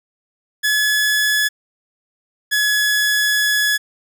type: tone pair in turn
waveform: sawtooth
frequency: 1705 / 1695.2 Hz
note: G#6 / G#6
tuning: +45 / +35 cents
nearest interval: unison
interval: 10 cents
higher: first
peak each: -11 dBFS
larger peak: neither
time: 0.63-1.49 / 2.51-3.78 s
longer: second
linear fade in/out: 20 ms
effects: none